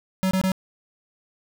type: tone bursts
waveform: square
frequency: 188.6 Hz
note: F#3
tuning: 33 cents sharp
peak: -20 dBFS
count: 3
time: 0.23-0.518 s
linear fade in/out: 0 ms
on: 80 ms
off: 24 ms
effects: none